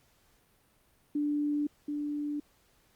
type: tone pair in turn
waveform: sine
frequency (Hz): 293.7 / 293.7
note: D4 / D4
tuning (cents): 0 / 0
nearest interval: unison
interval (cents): 0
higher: neither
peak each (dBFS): -27 / -31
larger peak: first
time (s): 1.15-1.67 / 1.88-2.4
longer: neither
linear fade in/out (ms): 5
effects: pink hiss -67 dBFS RMS until 2.95 s + Opus 48 kbps